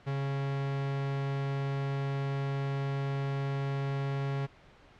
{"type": "tone", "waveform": "45% pulse", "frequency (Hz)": 138.1, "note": "C#3", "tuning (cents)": -6, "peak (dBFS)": -30, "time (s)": [0.06, 4.47], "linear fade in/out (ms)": 20, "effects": ["pink hiss -57 dBFS RMS until 4.99 s", "low-pass 3000 Hz 12 dB/octave"]}